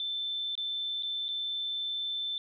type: tone with dropouts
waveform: sine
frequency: 3538 Hz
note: A7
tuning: 9 cents sharp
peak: -31 dBFS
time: 0-2.38 s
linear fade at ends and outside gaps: 1 ms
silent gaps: 0.553-0.577 / 1.025-1.032 / 1.283-1.288 s
effects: none